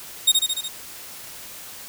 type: tone with echo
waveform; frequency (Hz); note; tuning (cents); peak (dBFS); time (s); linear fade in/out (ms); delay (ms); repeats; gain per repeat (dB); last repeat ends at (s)
sawtooth; 3722; A#7; -3; -9; 0.27-0.32; 10; 73; 5; -3; 0.685
effects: white hiss -39 dBFS RMS until 1.88 s

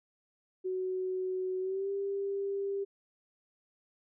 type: tone with pitch glide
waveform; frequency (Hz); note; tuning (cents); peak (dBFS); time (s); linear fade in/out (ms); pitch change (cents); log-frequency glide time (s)
sine; 372 to 396.4; F#4 to G4; +9 to +19; -31; 0.64-2.85; 20; +110; 1.6-1.9
effects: none

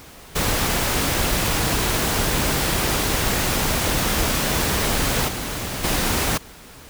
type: noise with level steps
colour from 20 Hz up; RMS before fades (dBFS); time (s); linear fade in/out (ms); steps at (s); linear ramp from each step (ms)
pink; -21 / -28 / -21; 0.35-6.38; 10; 5.27 / 5.83; 20
effects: pink hiss -43 dBFS RMS until 6.89 s

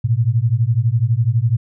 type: beating tone pair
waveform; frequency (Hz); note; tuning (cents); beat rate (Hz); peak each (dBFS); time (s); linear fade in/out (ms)
sine; 110 / 122; A2 / B2; 0 / -21; 12; -16 / -16; 0.04-1.57; 10
effects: none

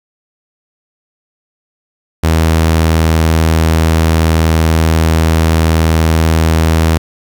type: tone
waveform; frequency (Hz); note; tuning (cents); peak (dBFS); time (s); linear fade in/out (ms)
sawtooth; 80.7; E2; -36; -4; 2.23-6.98; 10
effects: 7-bit

